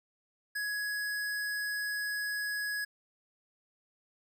square tone, 1674 Hz, G#6, 13 cents sharp, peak -33 dBFS, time 0.55-2.85 s, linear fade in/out 10 ms, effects none

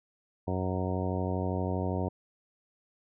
harmonic tone, 92.5 Hz, F#2, in tune, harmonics 1 / 2 / 3 / 4 / 5 / 6 / 7 / 8 / 10, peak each -32 / -35 / -37 / -38 / -39 / -40 / -40 / -41 / -42 dBFS, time 0.47-2.09 s, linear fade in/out 10 ms, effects none

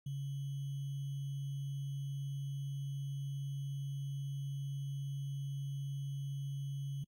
sine tone with sample-and-hold, 138.8 Hz, C#3, 3 cents sharp, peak -37 dBFS, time 0.06-7.04 s, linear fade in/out 5 ms, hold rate 3150 Hz, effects AAC 48 kbps

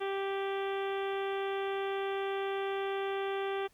harmonic tone with a mistuned harmonic, 392 Hz, G4, in tune, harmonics 1 / 2 / 3 / 4 / 5 / 6 / 7 / 8 / 9, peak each -33 / -39 / -43 / -45 / -47 / -49 / -50 / -51 / -52 dBFS, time 0-3.68 s, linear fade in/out 20 ms, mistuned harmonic 9, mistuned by -36 cents, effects pink hiss -67 dBFS RMS until 3.73 s

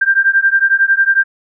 sine beating tone pair, 1579 / 1590 Hz, G6 / G6, +12 / +24 cents, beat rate 11 Hz, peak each -12 dBFS, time 0.01-1.24 s, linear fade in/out 10 ms, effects none

